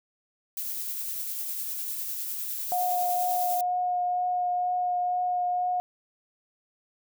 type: noise with tremolo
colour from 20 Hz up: violet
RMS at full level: -32 dBFS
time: 0.57-3.61 s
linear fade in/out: 2 ms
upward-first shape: sine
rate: 9.9 Hz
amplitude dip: 25%
type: tone with vibrato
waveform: sine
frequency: 720 Hz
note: F#5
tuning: 47 cents flat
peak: -24 dBFS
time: 2.72-5.8 s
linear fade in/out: 0 ms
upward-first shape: triangle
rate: 2.1 Hz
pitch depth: 11 cents each way
effects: none